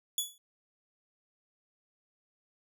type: tone with exponential decay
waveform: 15% pulse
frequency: 3410 Hz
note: G#7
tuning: 45 cents sharp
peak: -19 dBFS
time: 0.18-0.38 s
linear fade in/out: 2 ms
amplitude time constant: 43 ms
effects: none